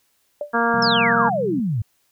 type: tone with exponential decay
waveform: sine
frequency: 587.3 Hz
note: D5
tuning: in tune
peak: -20 dBFS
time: 0.41-0.55 s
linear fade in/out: 2 ms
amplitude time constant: 29 ms
type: harmonic tone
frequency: 233.1 Hz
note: A#3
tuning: in tune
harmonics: 1 / 2 / 3 / 4 / 5 / 6 / 7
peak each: -24 / -24 / -24 / -24 / -24 / -24 / -24 dBFS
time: 0.53-1.3 s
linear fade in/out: 20 ms
type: chord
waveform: sine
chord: C suspended fourth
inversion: none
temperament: equal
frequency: 130.81 / 174.61 / 196 Hz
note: C3 / F3 / G3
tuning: 0 / 0 / 0 cents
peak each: -32 / -32 / -28 dBFS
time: 0.74-1.6 s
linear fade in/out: 2 ms
type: exponential sweep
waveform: sine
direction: down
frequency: 5510 to 100 Hz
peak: -19 dBFS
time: 0.82-1.82 s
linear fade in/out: 5 ms
effects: white hiss -65 dBFS RMS until 2.11 s